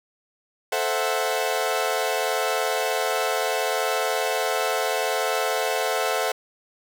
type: chord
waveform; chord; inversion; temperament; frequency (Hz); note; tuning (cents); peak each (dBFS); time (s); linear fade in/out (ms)
sawtooth; F# half-diminished seventh; first; equal; 440 / 523.3 / 659.3 / 740; A4 / C5 / E5 / F#5; 0 / 0 / 0 / 0; -24; 0.72-6.32; 5
effects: none